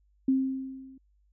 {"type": "tone with level ramp", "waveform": "sine", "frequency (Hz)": 264.8, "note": "C4", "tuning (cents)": 21, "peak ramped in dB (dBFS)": [-19, -48], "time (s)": [0.28, 0.98], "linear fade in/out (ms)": 5, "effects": ["added 50 Hz sine -63 dBFS peak until 1.32 s"]}